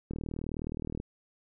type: click train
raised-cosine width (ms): 3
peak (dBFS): -23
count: 36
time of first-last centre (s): 0.11-1.001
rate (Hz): 39.3
effects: none